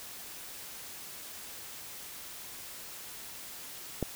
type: click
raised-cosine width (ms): 2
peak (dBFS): -16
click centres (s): 4.027
effects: white hiss -45 dBFS RMS until 4.15 s